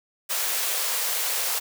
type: high-pass noise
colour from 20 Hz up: white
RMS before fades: -26 dBFS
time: 0.29-1.6 s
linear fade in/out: 20 ms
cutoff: 420 Hz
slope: 48 dB/octave
effects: none